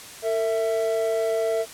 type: tone pair together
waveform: triangle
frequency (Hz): 452.2 / 659.3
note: A4 / E5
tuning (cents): +47 / 0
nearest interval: perfect fifth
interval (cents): 653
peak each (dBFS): -22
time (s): 0.22-1.66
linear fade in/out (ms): 50
effects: white hiss -41 dBFS RMS until 1.73 s + low-pass 11000 Hz 12 dB/octave